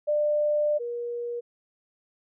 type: tone pair in turn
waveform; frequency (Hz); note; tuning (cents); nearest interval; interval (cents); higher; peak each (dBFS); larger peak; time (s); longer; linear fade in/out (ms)
sine; 596 / 476.7; D5 / A#4; +25 / +39; major third; 386; first; -21 / -29; first; 0.07-0.79 / 0.79-1.41; first; 20
effects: none